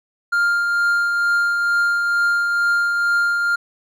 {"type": "tone with tremolo", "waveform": "triangle", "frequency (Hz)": 1401, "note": "F6", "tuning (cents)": 5, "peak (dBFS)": -12, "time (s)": [0.32, 3.56], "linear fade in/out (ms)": 10, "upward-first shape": "triangle", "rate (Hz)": 2.2, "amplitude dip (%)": 35, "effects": []}